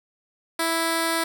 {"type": "tone with notch filter", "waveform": "5% pulse", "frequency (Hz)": 329.6, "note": "E4", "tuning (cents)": 0, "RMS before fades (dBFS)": -24, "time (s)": [0.59, 1.24], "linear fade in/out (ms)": 5, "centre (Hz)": 2800, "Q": 1.6, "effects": []}